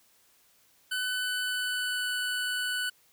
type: tone with pitch glide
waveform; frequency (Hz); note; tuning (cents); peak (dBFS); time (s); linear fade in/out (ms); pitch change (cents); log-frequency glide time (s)
25% pulse; 1504 to 1489.3; F#6 to F#6; +28 to +11; -25; 0.91-2.9; 10; -17; 1.04-2.1
effects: white hiss -64 dBFS RMS until 3.12 s